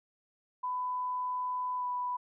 sine tone with pitch glide, 1000 to 989.7 Hz, B5 to B5, +21 to +3 cents, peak -31 dBFS, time 0.63-2.17 s, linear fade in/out 10 ms, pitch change -18 cents, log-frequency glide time 1.77-1.85 s, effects none

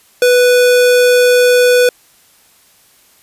square tone, 493.9 Hz, B4, in tune, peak -7 dBFS, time 0.22-1.89 s, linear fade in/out 2 ms, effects white hiss -49 dBFS RMS until 3.22 s + resampled to 32000 Hz

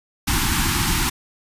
pink band-stop noise, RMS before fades -20 dBFS, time 0.27-1.1 s, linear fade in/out 10 ms, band 370 to 790 Hz, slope 96 dB/octave, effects resampled to 32000 Hz

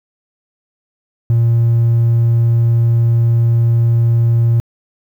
triangle tone, 116.54 Hz, A#2, in tune, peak -6 dBFS, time 1.3-4.6 s, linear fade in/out 0 ms, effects tanh soft clip ceiling -4 dBFS + 8-bit

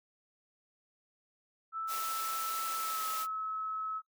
sine tone with pitch glide, 1318.5 to 1292.1 Hz, E6 to E6, 0 to -35 cents, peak -34 dBFS, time 1.72-4.02 s, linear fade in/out 50 ms, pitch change -35 cents, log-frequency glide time 2.8-3.02 s
white noise, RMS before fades -40 dBFS, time 1.87-3.27 s, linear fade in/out 50 ms
effects noise-tail reverb RT60 0.1 s tail -20 dB re dry + high-pass 400 Hz 12 dB/octave

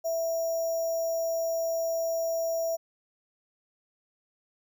sine tone with sample-and-hold, 659.3 Hz, E5, in tune, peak -26 dBFS, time 0.04-2.77 s, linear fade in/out 20 ms, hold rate 6300 Hz, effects none

